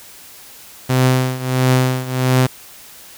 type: tone with tremolo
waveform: sawtooth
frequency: 128.6 Hz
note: C3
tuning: 30 cents flat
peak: -6 dBFS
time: 0.89-2.47 s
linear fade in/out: 10 ms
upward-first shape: triangle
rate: 1.5 Hz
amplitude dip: 85%
effects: white hiss -40 dBFS RMS until 3.17 s